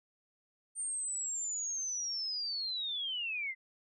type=linear sweep; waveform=sine; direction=down; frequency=8870 to 2016 Hz; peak=-34 dBFS; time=0.75-3.55 s; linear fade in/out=50 ms; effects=none